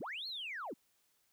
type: linear two-way sweep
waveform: sine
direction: up then down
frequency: 89.9 to 4376 to 173.2 Hz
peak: -39 dBFS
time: 0-0.74 s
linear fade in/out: 10 ms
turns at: 0.27 s
effects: tanh soft clip ceiling -35 dBFS + white hiss -75 dBFS RMS until 1.32 s